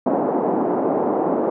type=band-pass noise; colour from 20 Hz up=pink; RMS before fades=-20 dBFS; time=0.06-1.5 s; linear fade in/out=5 ms; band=240 to 840 Hz; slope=24 dB/octave; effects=none